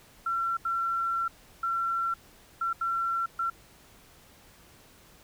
sine tone bursts at uneven times, 1357 Hz, E6, 50 cents sharp, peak -26 dBFS, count 6, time 0.26-0.57 / 0.65-1.28 / 1.63-2.14 / 2.61-2.73 / 2.81-3.26 / 3.39-3.5 s, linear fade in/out 5 ms, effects pink hiss -56 dBFS RMS until 5.23 s

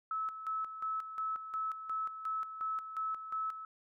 sine tone with tremolo, 1300 Hz, E6, 24 cents flat, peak -33 dBFS, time 0.11-3.65 s, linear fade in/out 2 ms, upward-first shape square, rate 2.8 Hz, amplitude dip 65%, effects none

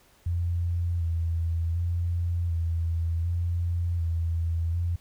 sine tone with vibrato, 84.7 Hz, E2, 48 cents sharp, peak -24 dBFS, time 0.26-4.96 s, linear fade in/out 5 ms, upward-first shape square, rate 0.67 Hz, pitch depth 31 cents each way, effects pink hiss -60 dBFS RMS until 5 s

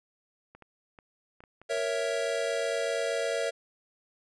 clicks, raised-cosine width 0.5 ms, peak -35 dBFS, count 8, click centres 0.55 / 0.623 / 0.988 / 1.405 / 1.438 / 1.616 / 1.725 / 1.773 s
square chord, A# diminished, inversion none, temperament equal, 466.2 / 554.4 / 659.3 Hz, A#4 / C#5 / E5, 0 / 0 / 0 cents, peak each -33 dBFS, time 1.69-3.51 s, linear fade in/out 20 ms
effects resampled to 22050 Hz

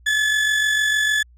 35% pulse tone with amplitude modulation, 1721 Hz, A6, 39 cents flat, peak -13 dBFS, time 0.06-1.23 s, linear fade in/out 10 ms, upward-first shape sine, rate 46.6 Hz, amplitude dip 40%, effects added 60 Hz sine -47 dBFS peak until 1.37 s + low-pass 9000 Hz 12 dB/octave

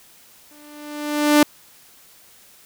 sawtooth tone with exponential growth, 296.3 Hz, D4, 15 cents sharp, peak -5 dBFS, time 0.51-1.43 s, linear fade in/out 2 ms, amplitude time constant 200 ms, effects white hiss -50 dBFS RMS until 2.65 s

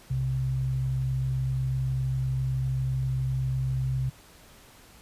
sine tone pair together, 62.1 / 129.85 Hz, B1 / C3, +10 / -13 cents, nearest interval octave + minor second, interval 1277 cents, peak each -34 / -25 dBFS, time 0.1-4.1 s, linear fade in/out 10 ms, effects pink hiss -53 dBFS RMS until 5.01 s + resampled to 32000 Hz

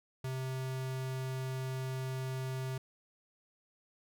square tone, 130.81 Hz, C3, in tune, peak -36 dBFS, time 0.24-2.78 s, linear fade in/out 5 ms, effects none

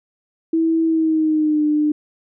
sine tone with pitch glide, 325.8 to 300.5 Hz, E4 to D4, -20 to +40 cents, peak -14 dBFS, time 0.53-1.92 s, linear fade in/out 5 ms, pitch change -140 cents, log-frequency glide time 0.85-1.64 s, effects none

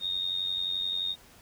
sine tone with amplitude modulation, 3700 Hz, A#7, 14 cents flat, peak -25 dBFS, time 0-1.16 s, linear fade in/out 50 ms, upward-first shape sine, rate 91.5 Hz, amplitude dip 70%, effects pink hiss -55 dBFS RMS until 1.41 s

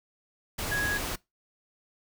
sine tone in noise, 1661.2 Hz, G#6, in tune, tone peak -27 dBFS, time 0.71-0.98 s, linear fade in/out 10 ms, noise pink, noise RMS -33 dBFS, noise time 0.58-1.16 s, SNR +3 dB, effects noise-tail reverb RT60 0.2 s tail -22 dB re dry

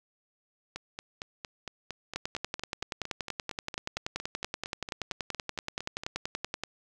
two click trains, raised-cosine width 0.2 ms, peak -15 / -20 dBFS, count 48 / 24, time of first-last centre 2.16-6.636 / 0.76-6.035 s, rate 10.5 / 4.36 Hz, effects none

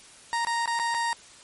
30% pulse tone with dropouts, 932.3 Hz, A#5, in tune, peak -22 dBFS, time 0.33-1.13 s, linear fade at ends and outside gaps 0 ms, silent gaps 0.449-0.47 / 0.658-0.676 / 0.791-0.797 / 0.943-0.947 s, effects white hiss -50 dBFS RMS until 1.43 s + MP3 48 kbps

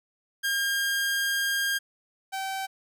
sawtooth tone pair in turn, 1612 / 771.4 Hz, G6 / G5, +48 / -28 cents, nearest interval octave + minor second, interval 1276 cents, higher first, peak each -21 / -26 dBFS, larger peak first, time 0.43-1.79 / 2.32-2.67 s, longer first, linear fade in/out 20 ms, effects none

